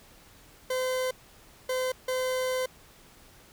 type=tone bursts at uneven times; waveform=40% pulse; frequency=513 Hz; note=C5; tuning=34 cents flat; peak=-26 dBFS; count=3; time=0.7-1.11 / 1.69-1.92 / 2.08-2.66 s; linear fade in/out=5 ms; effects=pink hiss -55 dBFS RMS until 3.52 s